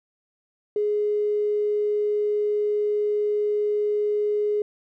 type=tone with tanh clipping; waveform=triangle; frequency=417.6 Hz; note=G#4; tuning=10 cents sharp; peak=-20 dBFS; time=0.76-4.62 s; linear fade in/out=2 ms; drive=3 dB; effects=none